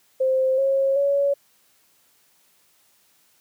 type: tone with pitch steps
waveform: sine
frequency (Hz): 523.3 / 542.4 / 562.2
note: C5 / C#5 / C#5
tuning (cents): 0 / -38 / +24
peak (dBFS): -17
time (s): 0.2-1.34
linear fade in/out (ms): 10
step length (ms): 380
effects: white hiss -61 dBFS RMS until 3.4 s + high-pass 100 Hz 12 dB/octave